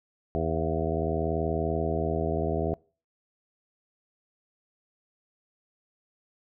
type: harmonic tone with a mistuned harmonic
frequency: 80.6 Hz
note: E2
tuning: 38 cents flat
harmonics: 1 / 2 / 3 / 4 / 5 / 6 / 7 / 8 / 9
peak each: -32 / -33 / -36 / -35 / -32 / -36 / -38 / -32 / -38 dBFS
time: 0.35-2.74 s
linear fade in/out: 0 ms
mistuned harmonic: 8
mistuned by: +47 cents
effects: noise-tail reverb RT60 0.4 s tail -25 dB re dry